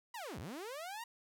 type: linear two-way sweep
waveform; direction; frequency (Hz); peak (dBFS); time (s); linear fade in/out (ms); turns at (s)
sawtooth; down then up; 1006 to 65.41 to 961; -39; 0.14-1.04; 5; 0.39
effects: none